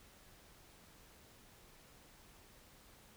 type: silence
effects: pink hiss -62 dBFS RMS until 3.16 s